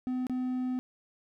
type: tone with dropouts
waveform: triangle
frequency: 253.7 Hz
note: B3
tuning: 47 cents sharp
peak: -27 dBFS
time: 0.07-0.79 s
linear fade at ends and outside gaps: 0 ms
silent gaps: 0.268-0.297 s
effects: none